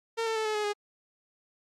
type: tone with pitch steps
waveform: sawtooth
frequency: 455.8 / 446.9 / 438.2 / 429.7 / 421.4 / 413.2 Hz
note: A#4 / A4 / A4 / A4 / G#4 / G#4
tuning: -39 / +27 / -7 / -41 / +25 / -9 cents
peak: -24 dBFS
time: 0.17-0.734 s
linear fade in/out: 20 ms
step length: 94 ms
effects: low-pass 7000 Hz 12 dB/octave + Opus 48 kbps